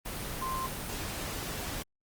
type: tone in noise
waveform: sine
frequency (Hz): 1046.5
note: C6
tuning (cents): 0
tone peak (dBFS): -32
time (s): 0.41-0.67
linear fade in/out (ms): 10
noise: pink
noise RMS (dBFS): -37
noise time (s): 0.05-1.83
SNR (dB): +2
effects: Opus 24 kbps